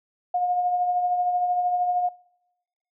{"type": "tone with tremolo", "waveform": "sine", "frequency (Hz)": 717, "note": "F5", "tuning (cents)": 45, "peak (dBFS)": -19, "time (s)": [0.34, 2.09], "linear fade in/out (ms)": 5, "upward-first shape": "triangle", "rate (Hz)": 13, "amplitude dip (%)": 50, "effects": ["noise-tail reverb RT60 0.9 s tail -24 dB re dry"]}